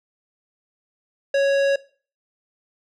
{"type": "tone with tanh clipping", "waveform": "sine", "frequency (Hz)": 554.4, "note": "C#5", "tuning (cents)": 0, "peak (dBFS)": -18, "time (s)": [1.34, 1.76], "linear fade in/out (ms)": 5, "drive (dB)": 16, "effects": ["noise-tail reverb RT60 0.4 s tail -19 dB re dry"]}